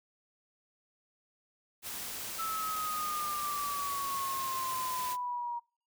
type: noise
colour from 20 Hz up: white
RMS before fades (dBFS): -40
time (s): 1.82-5.17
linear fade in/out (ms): 50
type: exponential sweep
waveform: sine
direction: down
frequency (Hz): 1318.5 to 947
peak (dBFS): -33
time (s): 2.38-5.6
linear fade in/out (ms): 20
effects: noise-tail reverb RT60 0.4 s tail -26 dB re dry